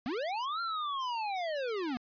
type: linear two-way sweep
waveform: square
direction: up then down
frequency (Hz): 220 to 1393 to 232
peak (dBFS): -33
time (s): 0.06-1.97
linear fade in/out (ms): 0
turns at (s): 0.61
effects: resampled to 11025 Hz